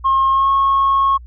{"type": "tone with pitch glide", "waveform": "sine", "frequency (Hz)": [1074, 1092.8], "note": ["C6", "C#6"], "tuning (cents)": [45, -25], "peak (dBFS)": -10, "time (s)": [0.04, 1.18], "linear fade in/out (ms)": 20, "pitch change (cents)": 30, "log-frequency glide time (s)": [0.31, 0.5], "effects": ["tanh soft clip ceiling -8 dBFS", "added 60 Hz sine -34 dBFS peak until 1.26 s"]}